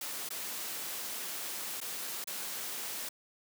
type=noise with dropouts; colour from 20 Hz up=white; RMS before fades=-39 dBFS; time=0.01-3.09 s; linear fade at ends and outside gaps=5 ms; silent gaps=0.29-0.304 / 1.804-1.813 / 2.242-2.272 s; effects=high-pass 200 Hz 12 dB/octave